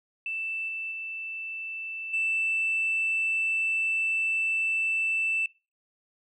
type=tone with level steps; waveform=sine; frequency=2654 Hz; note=E7; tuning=11 cents sharp; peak=-29 / -31 / -33 / -23 dBFS; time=0.26-5.46 s; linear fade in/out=2 ms; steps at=0.68 / 0.91 / 2.13 s; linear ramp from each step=10 ms; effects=noise-tail reverb RT60 0.3 s tail -23 dB re dry + tanh soft clip ceiling -20 dBFS